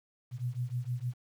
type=beating tone pair; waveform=sine; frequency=120 / 126.5 Hz; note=B2 / B2; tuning=-49 / +42 cents; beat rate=6.5 Hz; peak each=-35 / -35 dBFS; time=0.31-1.14 s; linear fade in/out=50 ms; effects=10-bit